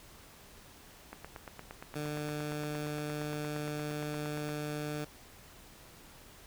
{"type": "click train", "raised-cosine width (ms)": 0.5, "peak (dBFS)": -28, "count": 30, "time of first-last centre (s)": [1.13, 4.49], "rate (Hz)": 8.63}
{"type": "tone", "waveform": "15% pulse", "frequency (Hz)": 149.4, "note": "D3", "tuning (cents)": 30, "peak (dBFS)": -29, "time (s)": [1.95, 5.05], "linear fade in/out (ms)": 10}
{"effects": ["pink hiss -55 dBFS RMS until 6.46 s"]}